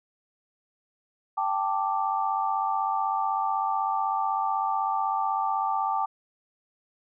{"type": "chord", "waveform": "sine", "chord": "G suspended second", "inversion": "none", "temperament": "equal", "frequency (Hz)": [784, 880, 1174.7], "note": ["G5", "A5", "D6"], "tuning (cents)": [0, 0, 0], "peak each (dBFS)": [-28, -28, -29], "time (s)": [1.37, 6.06], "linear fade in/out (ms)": 10, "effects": []}